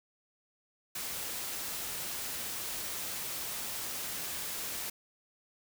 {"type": "noise", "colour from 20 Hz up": "white", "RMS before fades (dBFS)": -38, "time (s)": [0.95, 4.9], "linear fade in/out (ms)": 5, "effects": []}